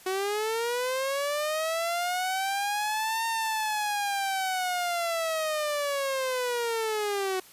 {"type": "linear two-way sweep", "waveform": "sawtooth", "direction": "up then down", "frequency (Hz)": [370, 914, 370], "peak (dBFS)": -23, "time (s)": [0.06, 7.4], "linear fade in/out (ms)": 5, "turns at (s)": 3.26, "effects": ["white hiss -52 dBFS RMS until 7.52 s", "resampled to 32000 Hz"]}